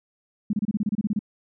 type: tone bursts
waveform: sine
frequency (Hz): 208.4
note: G#3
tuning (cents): +6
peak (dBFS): -20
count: 12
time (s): 0.5-1.192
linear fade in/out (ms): 5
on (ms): 32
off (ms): 28
effects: none